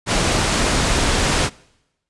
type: low-pass noise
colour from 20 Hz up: pink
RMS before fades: -18 dBFS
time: 0.06-1.5 s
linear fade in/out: 50 ms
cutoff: 9200 Hz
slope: 24 dB/octave
effects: noise-tail reverb RT60 0.9 s tail -24 dB re dry + resampled to 24000 Hz

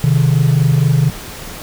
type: tone pair together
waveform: sine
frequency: 129.4 / 153.63 Hz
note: C3 / D#3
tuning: -19 / -22 cents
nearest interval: minor third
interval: 297 cents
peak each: -10 dBFS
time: 0.04-1.1 s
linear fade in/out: 0 ms
effects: tanh soft clip ceiling -6 dBFS + pink hiss -30 dBFS RMS until 1.62 s

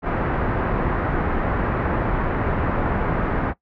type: low-pass noise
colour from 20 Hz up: pink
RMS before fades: -22 dBFS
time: 0.02-3.54 s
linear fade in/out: 50 ms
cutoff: 1700 Hz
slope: 24 dB/octave
effects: noise-tail reverb RT60 0.1 s tail -19 dB re dry

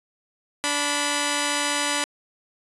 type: tone pair together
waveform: 5% pulse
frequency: 291 / 987.8 Hz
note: D4 / B5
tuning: -16 / 0 cents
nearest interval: octave + major sixth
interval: 2116 cents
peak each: -13 dBFS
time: 0.64-2.04 s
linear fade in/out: 0 ms
effects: resampled to 24000 Hz

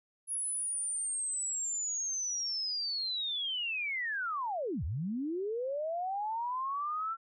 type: linear two-way sweep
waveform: sine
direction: down then up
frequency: 10548 to 65.41 to 1359 Hz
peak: -32 dBFS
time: 0.27-7.17 s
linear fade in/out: 50 ms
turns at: 4.84 s
effects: none

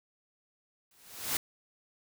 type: noise with exponential growth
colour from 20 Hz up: white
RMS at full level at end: -28 dBFS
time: 0.91-1.37 s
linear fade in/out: 2 ms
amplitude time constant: 100 ms
effects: none

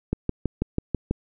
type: click train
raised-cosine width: 3 ms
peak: -10 dBFS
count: 7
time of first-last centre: 0.13-1.11 s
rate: 6.12 Hz
effects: none

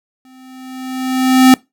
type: tone with exponential growth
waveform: square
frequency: 258.8 Hz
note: C4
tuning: 19 cents flat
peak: -3 dBFS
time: 0.25-1.54 s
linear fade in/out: 1 ms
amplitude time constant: 280 ms
effects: noise-tail reverb RT60 0.2 s tail -23 dB re dry

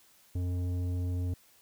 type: tone with tanh clipping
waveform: triangle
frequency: 89.3 Hz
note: F2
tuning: 39 cents sharp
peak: -31 dBFS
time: 0.35-1.34 s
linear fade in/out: 5 ms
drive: 15 dB
effects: white hiss -62 dBFS RMS until 1.61 s

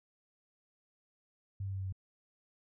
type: tone with pitch steps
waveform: sine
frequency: 98 / 97.1 / 96.21 / 95.32 / 94.44 Hz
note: G2 / G2 / G2 / G2 / F#2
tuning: 0 / -16 / -32 / -48 / +36 cents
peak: -35 dBFS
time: 1.6-1.925 s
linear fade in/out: 5 ms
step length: 65 ms
effects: none

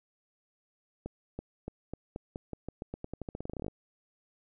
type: accelerating click train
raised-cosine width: 2 ms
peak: -24 dBFS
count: 25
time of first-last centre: 1.06-3.682 s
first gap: 330 ms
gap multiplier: 0.88
effects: none

